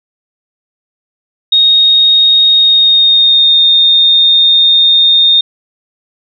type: tone with pitch glide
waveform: sine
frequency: 3729 to 3665 Hz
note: A#7 to A#7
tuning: 0 to -30 cents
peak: -4 dBFS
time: 1.52-5.41 s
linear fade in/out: 5 ms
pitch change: -30 cents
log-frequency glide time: 2.53-3.64 s
effects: none